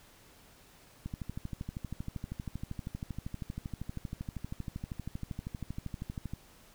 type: click train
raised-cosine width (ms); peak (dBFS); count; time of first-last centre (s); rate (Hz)
5; -25; 68; 1.06-6.336; 12.7
effects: pink hiss -59 dBFS RMS until 6.74 s